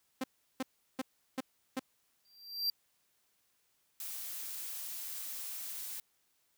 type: tone bursts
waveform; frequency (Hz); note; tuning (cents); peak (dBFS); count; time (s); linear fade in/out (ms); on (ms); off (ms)
sawtooth; 261.2; C4; -3; -29; 5; 0.21-1.795; 5; 29; 360
type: tone with exponential growth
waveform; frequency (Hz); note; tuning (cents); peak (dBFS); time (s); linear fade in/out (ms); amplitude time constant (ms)
square; 4717; D8; +7; -28; 2.25-2.7; 2; 96
type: noise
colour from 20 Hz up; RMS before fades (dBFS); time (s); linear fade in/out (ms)
blue; -42; 4-6; 2
effects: white hiss -75 dBFS RMS until 6.57 s